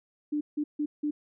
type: tone bursts at uneven times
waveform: sine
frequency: 297 Hz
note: D4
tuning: 20 cents sharp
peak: -26 dBFS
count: 4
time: 0.32-0.41 / 0.57-0.64 / 0.79-0.86 / 1.03-1.11 s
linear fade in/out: 10 ms
effects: none